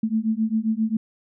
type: beating tone pair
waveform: sine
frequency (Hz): 216.9 / 224.4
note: A3 / A3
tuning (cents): -25 / +34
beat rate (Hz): 7.5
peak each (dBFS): -23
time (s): 0.03-0.97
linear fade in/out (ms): 5
effects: none